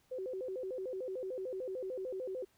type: tone with vibrato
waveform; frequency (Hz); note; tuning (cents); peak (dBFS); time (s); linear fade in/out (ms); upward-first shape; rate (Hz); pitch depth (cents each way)
sine; 440; A4; 0; -37; 0.11-2.45; 10; square; 6.7; 260
effects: pink hiss -71 dBFS RMS until 2.57 s

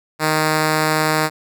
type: tone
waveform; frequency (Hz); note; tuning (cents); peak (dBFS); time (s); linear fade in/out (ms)
5% pulse; 155.56; D#3; 0; -4; 0.19-1.3; 50
effects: none

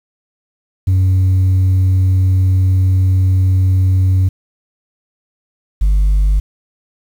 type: tone pair in turn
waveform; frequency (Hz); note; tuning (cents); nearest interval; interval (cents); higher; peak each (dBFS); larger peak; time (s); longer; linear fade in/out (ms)
sine; 93.5 / 49.72; F#2 / G1; +19 / +25; major seventh; 1094; first; -6; neither; 0.87-4.29 / 5.81-6.4; first; 10
effects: tanh soft clip ceiling -8 dBFS + 7-bit

